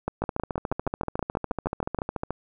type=two click trains; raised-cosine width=1 ms; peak=-14 / -12 dBFS; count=30 / 13; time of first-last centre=0.22-2.306 / 0.08-1.988 s; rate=13.9 / 6.29 Hz; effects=none